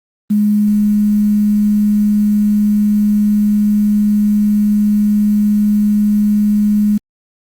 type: tone with quantisation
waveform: sine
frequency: 208.7 Hz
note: G#3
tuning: 9 cents sharp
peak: -9 dBFS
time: 0.3-6.98 s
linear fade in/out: 10 ms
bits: 6
effects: Opus 24 kbps